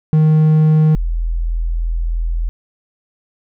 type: tone pair in turn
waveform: triangle / sine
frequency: 155.56 / 41.59 Hz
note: D#3 / E1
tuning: 0 / +16 cents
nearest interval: octave + major seventh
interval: 2284 cents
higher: first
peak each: -6 / -15 dBFS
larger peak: first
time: 0.13-0.95 / 0.95-2.49 s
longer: second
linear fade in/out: 0 ms
effects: none